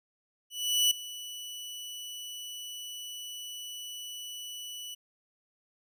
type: tone with ADSR envelope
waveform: sawtooth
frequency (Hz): 2960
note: F#7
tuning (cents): 0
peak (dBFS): -18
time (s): 0.5-4.95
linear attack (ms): 410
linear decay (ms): 5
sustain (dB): -18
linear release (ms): 13
effects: none